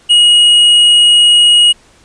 triangle tone with tanh clipping, 2891 Hz, F#7, 41 cents flat, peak -5 dBFS, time 0.09-1.73 s, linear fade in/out 20 ms, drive 11 dB, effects pink hiss -46 dBFS RMS until 2.04 s + resampled to 22050 Hz

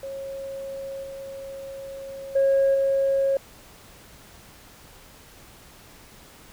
sine tone with level steps, 545 Hz, C#5, 29 cents flat, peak -31 / -34 / -15 / -18 dBFS, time 0.03-3.37 s, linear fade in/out 2 ms, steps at 1.03 / 2.35 / 2.74 s, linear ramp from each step 10 ms, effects tanh soft clip ceiling -14 dBFS + pink hiss -49 dBFS RMS until 6.52 s

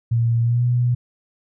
sine tone with pitch glide, 116.54 to 122.26 Hz, A#2 to B2, 0 to -17 cents, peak -15 dBFS, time 0.11-0.95 s, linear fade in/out 10 ms, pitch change +83 cents, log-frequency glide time 0.42-0.64 s, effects none

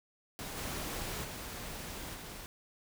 pink noise with level steps, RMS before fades -42 / -39 / -43 / -46 dBFS, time 0.39-2.46 s, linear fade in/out 0 ms, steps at 0.56 / 1.23 / 2.14 s, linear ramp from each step 20 ms, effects none

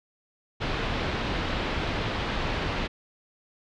pink low-pass noise, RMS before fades -29 dBFS, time 0.6-2.88 s, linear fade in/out 20 ms, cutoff 3900 Hz, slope 24 dB/octave, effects none

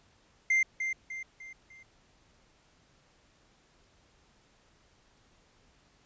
triangle tone with echo, 2093 Hz, C7, in tune, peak -21 dBFS, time 0.5-0.63 s, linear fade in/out 5 ms, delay 300 ms, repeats 4, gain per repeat -7 dB, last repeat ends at 1.83 s, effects pink hiss -65 dBFS RMS until 6.05 s + resampled to 16000 Hz

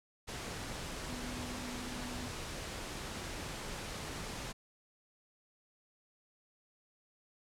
sine tone in noise, 246.9 Hz, B3, in tune, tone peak -44 dBFS, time 1.08-2.28 s, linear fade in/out 20 ms, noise pink, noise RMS -42 dBFS, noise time 0.27-4.53 s, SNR -5 dB, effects low-pass 9000 Hz 12 dB/octave

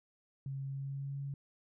sine tone with pitch glide, 136.3 to 139.41 Hz, C#3 to C#3, -29 to +10 cents, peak -37 dBFS, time 0.46-1.34 s, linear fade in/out 2 ms, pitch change +39 cents, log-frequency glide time 0.65-1.2 s, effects none

